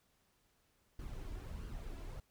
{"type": "noise with flanger", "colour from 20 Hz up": "brown", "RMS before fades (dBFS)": -45, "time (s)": [0.99, 2.2], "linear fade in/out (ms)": 2, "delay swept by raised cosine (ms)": [0.64, 3.04], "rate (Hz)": 1.5, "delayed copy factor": 0.5, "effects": ["pink hiss -75 dBFS RMS until 2.3 s"]}